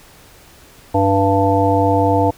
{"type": "harmonic tone", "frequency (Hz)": 98, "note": "G2", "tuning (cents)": 0, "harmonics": [1, 3, 5, 7, 9], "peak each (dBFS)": [-18, -18, -18, -18, -18], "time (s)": [0.94, 2.31], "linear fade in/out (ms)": 10, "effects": ["pink hiss -45 dBFS RMS until 2.37 s"]}